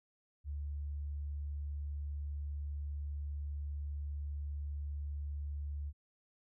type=tone; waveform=sine; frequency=72.5 Hz; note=D2; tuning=22 cents flat; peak=-37 dBFS; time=0.44-5.93 s; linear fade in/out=50 ms; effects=none